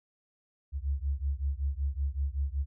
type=beating tone pair; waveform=sine; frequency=67.3 / 72.6 Hz; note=C2 / D2; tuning=+49 / -19 cents; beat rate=5.3 Hz; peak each=-31 / -32 dBFS; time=0.72-2.66 s; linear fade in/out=50 ms; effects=none